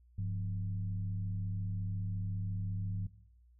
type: tone with frequency modulation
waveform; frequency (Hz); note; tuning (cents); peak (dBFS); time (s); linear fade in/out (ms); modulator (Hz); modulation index
sine; 100; G2; +35; -33; 0.18-3.07; 5; 74.4; 0.64
effects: noise-tail reverb RT60 0.7 s tail -20 dB re dry + added 60 Hz sine -60 dBFS peak until 3.59 s